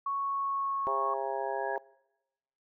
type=tone with pitch glide; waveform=sine; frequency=1108.7 to 1099.1 Hz; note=C#6 to C#6; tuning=0 to -15 cents; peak=-29 dBFS; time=0.06-1.14 s; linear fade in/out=5 ms; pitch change=-15 cents; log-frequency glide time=0.16-0.75 s
type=tone with exponential growth; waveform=sine; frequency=1661.2 Hz; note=G#6; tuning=in tune; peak=-36 dBFS; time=0.56-1.76 s; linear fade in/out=1 ms; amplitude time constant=260 ms
type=harmonic tone; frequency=134.7 Hz; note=C#3; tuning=49 cents flat; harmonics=3 / 4 / 5 / 6 / 7; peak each=-37 / -37 / -37 / -37 / -37 dBFS; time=0.87-1.78 s; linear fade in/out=0 ms
effects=noise-tail reverb RT60 1.0 s tail -24 dB re dry